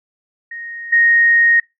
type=tone with level steps; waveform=sine; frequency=1864.7 Hz; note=A#6; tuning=in tune; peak=-27 / -9 dBFS; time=0.51-1.6 s; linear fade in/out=5 ms; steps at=0.92 s; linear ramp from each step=10 ms; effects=noise-tail reverb RT60 0.2 s tail -23 dB re dry